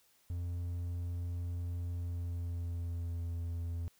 triangle tone with pitch glide, 87 to 84.82 Hz, F2 to E2, -6 to +50 cents, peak -33 dBFS, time 0.3-3.88 s, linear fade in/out 0 ms, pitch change -44 cents, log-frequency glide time 1.91-3.25 s, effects white hiss -69 dBFS RMS until 3.99 s

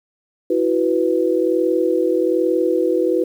sine chord, E suspended second, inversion none, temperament just, 329.6 / 370.8 / 494.4 Hz, E4 / F#4 / B4, 0 / +4 / +2 cents, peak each -19 dBFS, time 0.5-3.24 s, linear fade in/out 5 ms, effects 8-bit

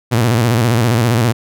sawtooth tone with vibrato, 116.5 Hz, A#2, 1 cent flat, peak -7 dBFS, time 0.11-1.33 s, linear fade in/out 20 ms, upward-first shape square, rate 15 Hz, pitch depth 97 cents each way, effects none

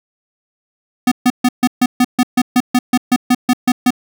square tone bursts, 249 Hz, B3, 14 cents sharp, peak -9 dBFS, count 16, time 1.07-3.906 s, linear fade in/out 5 ms, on 46 ms, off 140 ms, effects none

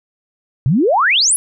sine exponential sweep, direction up, 116.54 to 11175 Hz, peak -10 dBFS, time 0.66-1.36 s, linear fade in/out 0 ms, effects none

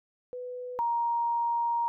sine tone pair in turn, 497.1 / 938.4 Hz, B4 / A#5, +11 / +11 cents, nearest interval major seventh, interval 1100 cents, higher second, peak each -35 / -25 dBFS, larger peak second, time 0.33-0.79 / 0.79-1.88 s, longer second, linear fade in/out 0 ms, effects none

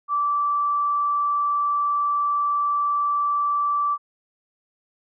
sine tone, 1163 Hz, D6, 17 cents flat, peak -19 dBFS, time 0.08-3.98 s, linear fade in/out 50 ms, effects none

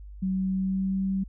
sine tone with pitch glide, 188.7 to 192.33 Hz, F#3 to G3, +34 to -33 cents, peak -24 dBFS, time 0.22-1.24 s, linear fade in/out 10 ms, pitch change +33 cents, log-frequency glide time 0.34-1.05 s, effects added 50 Hz sine -40 dBFS peak until 1.28 s

